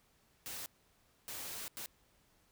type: noise bursts at uneven times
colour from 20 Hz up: white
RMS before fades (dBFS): -44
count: 3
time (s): 0.46-0.66 / 1.28-1.68 / 1.77-1.86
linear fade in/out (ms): 0
effects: pink hiss -71 dBFS RMS until 2.51 s